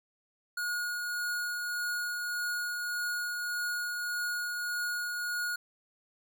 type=tone with tremolo; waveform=square; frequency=1443 Hz; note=F#6; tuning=44 cents flat; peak=-31 dBFS; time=0.57-5.56 s; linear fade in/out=5 ms; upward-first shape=triangle; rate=1.7 Hz; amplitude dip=30%; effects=none